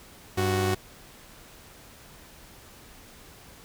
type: tone pair together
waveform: sawtooth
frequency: 97.66 / 370 Hz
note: G2 / F#4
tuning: -6 / 0 cents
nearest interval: octave + major seventh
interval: 2306 cents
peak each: -22 / -22 dBFS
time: 0.37-0.75 s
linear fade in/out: 10 ms
effects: pink hiss -50 dBFS RMS until 3.64 s